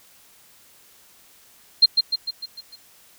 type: tone with echo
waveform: sine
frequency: 4186 Hz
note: C8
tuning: in tune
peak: -8 dBFS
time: 1.82-1.86 s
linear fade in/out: 10 ms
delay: 150 ms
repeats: 6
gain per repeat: -5 dB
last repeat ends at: 2.76 s
effects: white hiss -53 dBFS RMS until 3.18 s